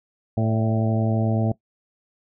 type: harmonic tone with a mistuned harmonic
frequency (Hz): 111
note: A2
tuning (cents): +16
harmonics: 1 / 2 / 3 / 4 / 5 / 6 / 7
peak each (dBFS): -21 / -24 / -31 / -33 / -32 / -30 / -35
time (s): 0.37-1.52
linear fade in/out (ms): 5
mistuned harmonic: 5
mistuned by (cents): +49
effects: noise-tail reverb RT60 0.1 s tail -19 dB re dry